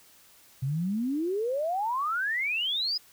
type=exponential sweep; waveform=sine; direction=up; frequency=126.9 to 5100 Hz; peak=-26 dBFS; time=0.62-2.98 s; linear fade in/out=10 ms; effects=white hiss -57 dBFS RMS until 3.12 s